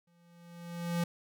square tone with exponential growth, 171.6 Hz, F3, 30 cents flat, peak -28 dBFS, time 0.07-1.04 s, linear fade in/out 5 ms, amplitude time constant 210 ms, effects none

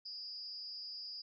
sine tone with amplitude modulation, 4935 Hz, D#8, 15 cents flat, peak -39 dBFS, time 0.05-1.22 s, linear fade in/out 10 ms, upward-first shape sine, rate 239 Hz, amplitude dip 95%, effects none

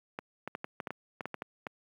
clicks, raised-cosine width 0.5 ms, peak -21 dBFS, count 12, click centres 0.189 / 0.476 / 0.551 / 0.644 / 0.802 / 0.872 / 0.906 / 1.208 / 1.256 / 1.343 / 1.421 / 1.668 s, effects high-pass 150 Hz 12 dB/octave + 10-bit

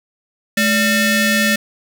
sawtooth ring-modulated tone, 795 Hz, G5, 24 cents sharp, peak -6 dBFS, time 0.57-1.56 s, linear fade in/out 5 ms, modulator 1010 Hz, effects none

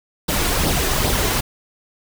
pink noise with flanger, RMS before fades -19 dBFS, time 0.28-1.41 s, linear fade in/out 10 ms, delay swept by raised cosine 0.21 to 2.91 ms, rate 2.5 Hz, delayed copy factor +0.5, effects none

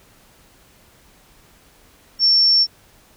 sine tone, 5440 Hz, F8, 46 cents flat, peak -11 dBFS, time 2.19-2.67 s, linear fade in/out 50 ms, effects pink hiss -52 dBFS RMS until 3.16 s

